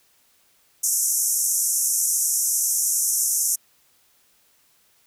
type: band-pass noise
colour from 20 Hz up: pink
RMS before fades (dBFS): -22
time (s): 0.83-3.56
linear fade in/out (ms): 10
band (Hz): 5700 to 13000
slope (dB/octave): 96
effects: white hiss -61 dBFS RMS until 5.06 s